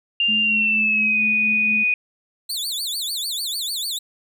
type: tone with pitch glide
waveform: sine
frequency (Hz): 2794 to 2475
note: F7 to D#7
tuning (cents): 0 to -10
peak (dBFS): -16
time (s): 0.2-1.94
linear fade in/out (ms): 2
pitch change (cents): -210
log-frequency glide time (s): 0.41-1.23
type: tone with tremolo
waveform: sine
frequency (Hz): 214.7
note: A3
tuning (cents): -42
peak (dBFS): -26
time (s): 0.28-1.84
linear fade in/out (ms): 10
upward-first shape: sine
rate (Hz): 4.3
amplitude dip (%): 40
type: tone with vibrato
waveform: sawtooth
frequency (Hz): 3951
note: B7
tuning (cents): 0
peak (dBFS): -21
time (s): 2.49-3.99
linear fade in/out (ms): 10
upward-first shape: sine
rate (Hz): 6.7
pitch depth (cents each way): 260
effects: none